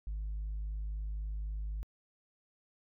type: tone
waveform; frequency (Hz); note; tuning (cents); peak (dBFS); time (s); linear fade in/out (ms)
sine; 51.91; G#1; 0; -33; 0.07-1.83; 0
effects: tanh soft clip ceiling -33 dBFS